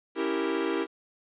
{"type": "chord", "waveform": "45% pulse", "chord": "C# diminished seventh", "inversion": "none", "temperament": "equal", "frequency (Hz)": [277.2, 329.6, 392, 466.2], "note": ["C#4", "E4", "G4", "Bb4"], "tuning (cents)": [0, 0, 0, 0], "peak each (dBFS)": [-35, -30, -31, -33], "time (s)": [0.15, 0.87], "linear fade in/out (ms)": 50, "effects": ["resampled to 8000 Hz", "10-bit"]}